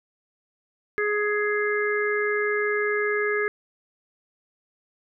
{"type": "harmonic tone", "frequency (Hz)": 417.4, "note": "G#4", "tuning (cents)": 9, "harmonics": [1, 3, 4, 5], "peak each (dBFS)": [-24, -32, -27, -30], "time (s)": [0.98, 3.48], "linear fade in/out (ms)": 0, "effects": []}